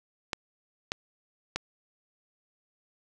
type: clicks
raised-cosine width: 0.2 ms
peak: -12 dBFS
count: 3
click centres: 0.332 / 0.919 / 1.56 s
effects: none